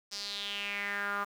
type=tone with band-pass filter sweep; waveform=sawtooth; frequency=202.3 Hz; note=G#3; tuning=45 cents flat; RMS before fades=-36 dBFS; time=0.11-1.25 s; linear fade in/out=20 ms; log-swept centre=5300 to 1200 Hz; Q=4.7; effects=9-bit